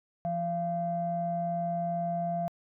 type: tone pair together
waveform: sine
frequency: 170.9 / 686.6 Hz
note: F3 / F5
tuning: -37 / -30 cents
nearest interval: 2 octaves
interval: 2407 cents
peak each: -33 / -29 dBFS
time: 0.25-2.48 s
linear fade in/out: 0 ms
effects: tanh soft clip ceiling -21 dBFS